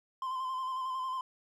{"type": "tone with vibrato", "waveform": "triangle", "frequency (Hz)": 1037, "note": "C6", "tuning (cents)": -16, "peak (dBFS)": -31, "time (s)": [0.22, 1.21], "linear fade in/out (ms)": 2, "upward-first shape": "square", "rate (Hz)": 11, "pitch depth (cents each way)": 27, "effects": []}